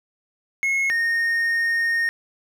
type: tone pair in turn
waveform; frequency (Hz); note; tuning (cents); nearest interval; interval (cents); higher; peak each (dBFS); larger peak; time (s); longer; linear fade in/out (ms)
triangle; 2172 / 1846.2; C#7 / A#6; -36 / -17; minor third; 281; first; -17; neither; 0.63-0.9 / 0.9-2.09; second; 0
effects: none